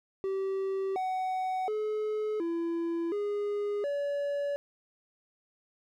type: tone with pitch steps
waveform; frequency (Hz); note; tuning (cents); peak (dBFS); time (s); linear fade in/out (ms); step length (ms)
triangle; 386.4 / 748 / 427.7 / 336.1 / 411.2 / 571; G4 / F#5 / A4 / E4 / G#4 / D5; -25 / +19 / -49 / +34 / -17 / -49; -27; 0.24-4.56; 0; 720
effects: none